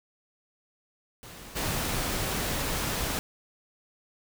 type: noise with level steps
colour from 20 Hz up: pink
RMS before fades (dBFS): -45 / -30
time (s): 1.23-3.19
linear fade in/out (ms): 0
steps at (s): 1.55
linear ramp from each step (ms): 20
effects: none